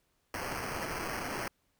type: noise with sample-and-hold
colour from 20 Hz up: violet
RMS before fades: -37 dBFS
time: 0.34-1.48 s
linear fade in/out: 2 ms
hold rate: 3675 Hz
effects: pink hiss -75 dBFS RMS until 1.79 s